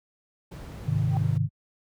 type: noise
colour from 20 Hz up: brown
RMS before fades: -37 dBFS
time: 0.51-1.38 s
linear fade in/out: 10 ms
type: chord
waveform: sine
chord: Ab major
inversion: none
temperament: equal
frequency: 103.83 / 130.81 / 155.56 Hz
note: Ab2 / C3 / Eb3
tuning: 0 / 0 / 0 cents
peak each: -26 dBFS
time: 0.85-1.49 s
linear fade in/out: 50 ms
type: tone with exponential growth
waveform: sine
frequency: 778 Hz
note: G5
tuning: 13 cents flat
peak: -28 dBFS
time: 1.06-1.17 s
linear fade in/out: 0 ms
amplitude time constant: 22 ms
effects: high-pass 60 Hz 12 dB/octave